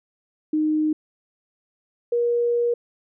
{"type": "tone pair in turn", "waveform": "sine", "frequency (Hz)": [308.2, 476], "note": ["D#4", "A#4"], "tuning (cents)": [-16, 36], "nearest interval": "minor sixth", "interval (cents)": 752, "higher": "second", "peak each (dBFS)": -18, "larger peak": "neither", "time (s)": [[0.53, 0.93], [2.12, 2.74]], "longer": "second", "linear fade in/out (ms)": 5, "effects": []}